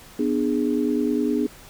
sine chord, G# diminished, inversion first, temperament just, 249.2 / 299 / 415.3 Hz, B3 / D4 / G#4, +16 / +31 / 0 cents, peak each -23 / -23 / -26 dBFS, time 0.19-1.47 s, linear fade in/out 5 ms, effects pink hiss -46 dBFS RMS until 1.69 s

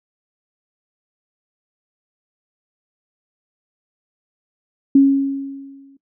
sine tone with exponential decay, 274.7 Hz, C#4, 16 cents flat, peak -5 dBFS, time 4.95-5.97 s, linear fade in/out 5 ms, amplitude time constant 220 ms, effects noise-tail reverb RT60 0.1 s tail -18 dB re dry

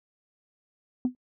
sine tone with exponential decay, 250.7 Hz, B3, 26 cents sharp, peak -16 dBFS, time 1.05-1.15 s, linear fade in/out 1 ms, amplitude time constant 20 ms, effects noise-tail reverb RT60 0.1 s tail -25 dB re dry + tanh soft clip ceiling -18 dBFS

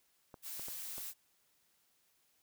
clicks, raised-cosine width 1 ms, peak -36 dBFS, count 4, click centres 0.342 / 0.596 / 0.684 / 0.981 s
blue noise, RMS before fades -44 dBFS, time 0.42-1.14 s, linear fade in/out 50 ms
effects white hiss -74 dBFS RMS until 2.42 s

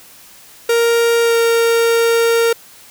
45% pulse tone with pitch glide, 466.2 to 462.4 Hz, A#4 to A#4, 0 to -14 cents, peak -11 dBFS, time 0.69-2.53 s, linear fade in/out 5 ms, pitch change -14 cents, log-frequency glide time 1.22-1.36 s, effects white hiss -42 dBFS RMS until 2.9 s

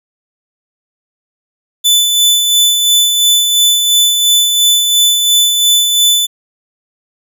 sawtooth tone with tremolo, 3500 Hz, A7, 10 cents flat, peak -3 dBFS, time 1.84-6.27 s, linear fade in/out 20 ms, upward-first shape sine, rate 2.9 Hz, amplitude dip 40%, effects none

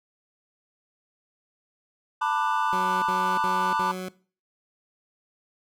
triangle chord, B minor seventh, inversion third, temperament just, 889 / 987.8 / 1185.3 / 1481.6 Hz, A5 / B5 / D6 / F#6, +18 / 0 / +16 / +2 cents, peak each -25 / -26 / -26 / -30 dBFS, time 2.21-3.92 s, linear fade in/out 10 ms
20% pulse tone bursts, 185 Hz, F#3, in tune, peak -26 dBFS, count 4, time 2.73-4.085 s, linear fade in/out 0 ms, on 290 ms, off 65 ms
effects noise-tail reverb RT60 0.4 s tail -20 dB re dry

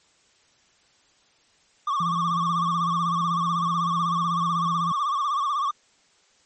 triangle tone with vibrato, 1147 Hz, D6, 41 cents flat, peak -20 dBFS, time 1.87-5.71 s, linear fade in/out 5 ms, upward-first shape sine, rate 16 Hz, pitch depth 100 cents each way
sine tone with pitch glide, 170.4 to 169.32 Hz, F3 to E3, -42 to +47 cents, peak -28 dBFS, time 2-4.92 s, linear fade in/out 5 ms, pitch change -11 cents, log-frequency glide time 4.51-4.57 s
effects white hiss -61 dBFS RMS until 6.45 s + MP3 32 kbps

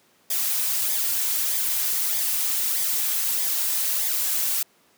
blue noise with flanger, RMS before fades -24 dBFS, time 0.3-4.63 s, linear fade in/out 5 ms, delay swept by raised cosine 0.7 to 3.7 ms, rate 1.6 Hz, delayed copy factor -0.55, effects pink hiss -60 dBFS RMS until 4.97 s + high-pass 200 Hz 12 dB/octave

